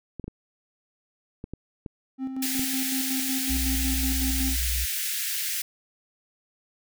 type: clicks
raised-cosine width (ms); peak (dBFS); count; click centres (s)
3; -22; 7; 0.197 / 0.242 / 0.28 / 1.441 / 1.536 / 1.862 / 2.594
type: tone with tremolo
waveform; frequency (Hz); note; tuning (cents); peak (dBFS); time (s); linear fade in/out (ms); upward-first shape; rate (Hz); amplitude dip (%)
triangle; 263.7; C4; +14; -25; 2.18-4.57; 50; square; 5.4; 45
type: high-pass noise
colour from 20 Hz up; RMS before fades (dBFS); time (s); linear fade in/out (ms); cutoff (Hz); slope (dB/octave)
white; -29; 2.42-5.62; 5; 1600; 48
type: tone with pitch glide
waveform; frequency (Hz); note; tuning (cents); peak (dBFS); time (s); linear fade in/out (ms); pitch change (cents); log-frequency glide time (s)
sine; 61.74 to 61.24; B1 to B1; 0 to -14; -26; 3.49-4.86; 20; -14; 3.81-4.34
effects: none